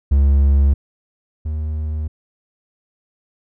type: tone pair in turn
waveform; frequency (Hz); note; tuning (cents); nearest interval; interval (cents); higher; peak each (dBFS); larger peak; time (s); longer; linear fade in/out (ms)
triangle; 69.7 / 76.97; C#2 / D#2; +10 / -18; major second; 172; second; -8 / -18; first; 0.11-0.74 / 1.45-2.08; neither; 10
effects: none